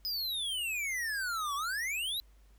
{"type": "exponential two-way sweep", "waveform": "square", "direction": "down then up", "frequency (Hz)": [5080, 1100, 4039], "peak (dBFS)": -33, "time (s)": [0.05, 2.2], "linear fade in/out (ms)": 0, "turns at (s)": 1.55, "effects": ["added 50 Hz sine -57 dBFS peak until 2.58 s", "pink hiss -70 dBFS RMS until 2.58 s"]}